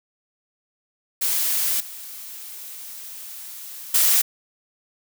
blue noise with level steps, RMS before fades -22 / -37 / -17 dBFS, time 1.21-4.22 s, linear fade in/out 10 ms, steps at 1.8 / 3.94 s, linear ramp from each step 5 ms, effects none

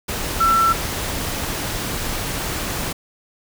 sine tone in noise, 1340 Hz, E6, 28 cents sharp, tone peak -13 dBFS, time 0.4-0.73 s, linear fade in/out 10 ms, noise pink, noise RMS -25 dBFS, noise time 0.08-2.93 s, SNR +9 dB, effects none

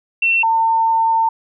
sine tone pair in turn, 2705 / 902.7 Hz, E7 / A5, +44 / +44 cents, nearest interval octave + perfect fifth, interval 1900 cents, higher first, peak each -12 dBFS, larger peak neither, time 0.22-0.43 / 0.43-1.29 s, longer second, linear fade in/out 5 ms, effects none

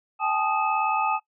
sine tone cluster, 785 / 863 / 1240 / 2593 Hz, G5 / A5 / D#6 / E7, +2 / -34 / -6 / -29 cents, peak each -28 / -25 / -26 / -32 dBFS, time 0.19-1.2 s, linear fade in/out 50 ms, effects noise-tail reverb RT60 0.1 s tail -21 dB re dry

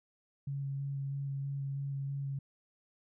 sine tone with vibrato, 138.59 Hz, C#3, in tune, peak -34 dBFS, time 0.47-2.39 s, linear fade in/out 5 ms, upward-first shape square, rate 3.1 Hz, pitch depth 10 cents each way, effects none

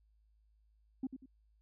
sine tone with echo, 262.4 Hz, C4, 5 cents sharp, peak -32 dBFS, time 1.03-1.07 s, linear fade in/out 5 ms, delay 95 ms, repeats 2, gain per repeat -10 dB, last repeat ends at 1.26 s, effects tanh soft clip ceiling -31 dBFS + added 53 Hz sine -67 dBFS peak until 1.61 s

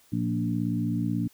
harmonic tone with a mistuned harmonic, 58.27 Hz, A#1, in tune, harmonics 2 / 3 / 4 / 5, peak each -30 / -30 / -30 / -31 dBFS, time 0.12-1.28 s, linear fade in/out 10 ms, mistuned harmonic 3, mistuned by +20 cents, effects white hiss -60 dBFS RMS until 1.33 s

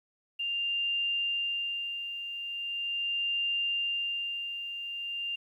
sine tone with tremolo, 2794 Hz, F7, in tune, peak -27 dBFS, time 0.39-5.36 s, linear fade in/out 10 ms, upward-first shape sine, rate 0.4 Hz, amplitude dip 60%, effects 11-bit

